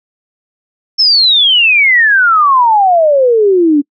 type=exponential sweep; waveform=sine; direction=down; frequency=5400 to 280 Hz; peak=-5 dBFS; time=0.98-3.82 s; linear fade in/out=20 ms; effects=noise-tail reverb RT60 0.1 s tail -26 dB re dry